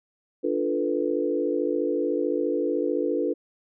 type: chord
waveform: sine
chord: B half-diminished seventh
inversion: first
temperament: equal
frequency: 293.7 / 349.2 / 440 / 493.9 Hz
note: D4 / F4 / A4 / B4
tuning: 0 / 0 / 0 / 0 cents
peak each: -28 dBFS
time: 0.43-3.34 s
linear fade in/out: 20 ms
effects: none